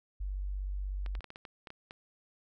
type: tone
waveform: sine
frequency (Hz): 48.21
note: G1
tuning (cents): -28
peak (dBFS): -33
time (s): 0.2-1.2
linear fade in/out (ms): 10
type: clicks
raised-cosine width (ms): 0.3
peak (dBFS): -29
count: 10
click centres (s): 1.062 / 1.152 / 1.207 / 1.243 / 1.304 / 1.359 / 1.452 / 1.672 / 1.704 / 1.909
effects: none